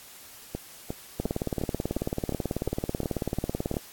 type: two click trains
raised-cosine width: 2 ms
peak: -17 / -14 dBFS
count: 10 / 48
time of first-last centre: 0.55-3.741 / 1.2-3.768 s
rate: 2.82 / 18.3 Hz
effects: white hiss -48 dBFS RMS until 3.92 s + AAC 64 kbps